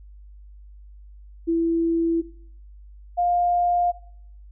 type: tone pair in turn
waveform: sine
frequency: 332.5 / 704.5 Hz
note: E4 / F5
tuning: +15 / +15 cents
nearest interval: octave + minor second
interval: 1300 cents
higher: second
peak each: -18 dBFS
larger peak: neither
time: 1.47-2.22 / 3.17-3.92 s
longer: neither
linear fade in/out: 20 ms
effects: noise-tail reverb RT60 0.6 s tail -18 dB re dry + added 50 Hz sine -42 dBFS peak until 4.51 s